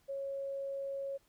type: tone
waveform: sine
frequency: 550 Hz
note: C#5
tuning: 14 cents flat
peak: -36 dBFS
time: 0.08-1.18 s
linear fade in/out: 20 ms
effects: pink hiss -71 dBFS RMS until 1.28 s